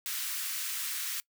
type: high-pass noise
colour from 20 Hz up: white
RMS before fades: -35 dBFS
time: 0.06-1.2 s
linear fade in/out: 0 ms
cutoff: 1300 Hz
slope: 24 dB/octave
effects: noise-tail reverb RT60 0.1 s tail -23 dB re dry